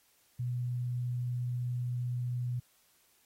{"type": "tone", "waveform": "sine", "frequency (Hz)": 123.1, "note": "B2", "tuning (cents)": -5, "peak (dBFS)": -31, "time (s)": [0.39, 2.6], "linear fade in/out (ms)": 10, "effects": ["white hiss -68 dBFS RMS until 3.25 s", "AAC 48 kbps"]}